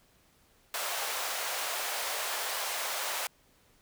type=high-pass noise; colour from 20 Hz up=pink; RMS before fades=-34 dBFS; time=0.74-3.27 s; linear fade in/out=2 ms; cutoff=580 Hz; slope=24 dB/octave; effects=pink hiss -65 dBFS RMS until 3.81 s